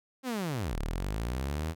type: linear two-way sweep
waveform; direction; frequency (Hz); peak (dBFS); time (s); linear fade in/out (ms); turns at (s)
sawtooth; down then up; 270.5 to 34.04 to 83.6; -27; 0.23-1.75; 50; 0.77
effects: none